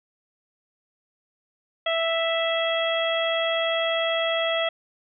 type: harmonic tone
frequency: 659.3 Hz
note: E5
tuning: in tune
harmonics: 1 / 2 / 3 / 4 / 5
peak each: -24 / -31 / -30 / -33 / -28 dBFS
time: 1.86-4.69 s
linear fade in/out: 5 ms
effects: none